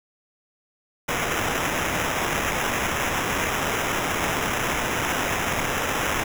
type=noise with sample-and-hold; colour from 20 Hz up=blue; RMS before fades=-25 dBFS; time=1.08-6.24 s; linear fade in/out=10 ms; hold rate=4410 Hz; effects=none